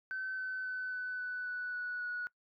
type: tone with pitch steps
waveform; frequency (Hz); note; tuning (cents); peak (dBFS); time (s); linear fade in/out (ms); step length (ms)
sine; 1530 / 1520.3 / 1510.7 / 1501.1 / 1491.6 / 1482.2 / 1472.8 / 1463.4; G6 / F#6 / F#6 / F#6 / F#6 / F#6 / F#6 / F#6; -42 / +47 / +36 / +25 / +14 / +3 / -8 / -20; -35; 0.11-2.27; 0; 270
effects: noise-tail reverb RT60 0.1 s tail -22 dB re dry + tanh soft clip ceiling -31 dBFS